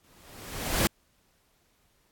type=noise with exponential growth; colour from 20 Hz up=pink; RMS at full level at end=-23 dBFS; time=0.04-0.87 s; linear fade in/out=0 ms; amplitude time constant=180 ms; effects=pink hiss -68 dBFS RMS until 2.11 s + AAC 64 kbps